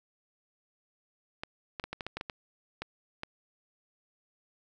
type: clicks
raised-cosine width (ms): 0.3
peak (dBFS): -20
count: 11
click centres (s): 1.435 / 1.798 / 1.84 / 1.93 / 2.008 / 2.066 / 2.17 / 2.211 / 2.298 / 2.82 / 3.234
effects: none